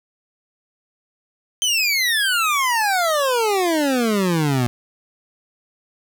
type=exponential sweep; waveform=25% pulse; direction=down; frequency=3136 to 118.1 Hz; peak=-13 dBFS; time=1.62-4.67 s; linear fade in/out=0 ms; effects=none